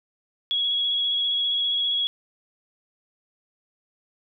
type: tone with vibrato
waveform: sine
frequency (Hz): 3336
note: G#7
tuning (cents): +7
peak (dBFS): -21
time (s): 0.51-2.07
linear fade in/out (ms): 0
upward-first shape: square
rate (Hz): 15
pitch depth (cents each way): 13
effects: none